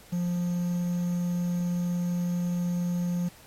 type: tone with quantisation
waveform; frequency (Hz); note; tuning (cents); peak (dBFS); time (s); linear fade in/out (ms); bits
triangle; 175.7; F3; +11; -23; 0.12-3.29; 10; 8
effects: pink hiss -52 dBFS RMS until 3.46 s + MP3 64 kbps